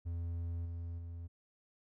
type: tone with level steps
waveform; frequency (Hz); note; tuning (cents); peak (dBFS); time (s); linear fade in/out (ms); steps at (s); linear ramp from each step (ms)
triangle; 84.9; F2; -48; -34 / -37 / -40; 0.05-1.28; 20; 0.65 / 0.98; 10
effects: none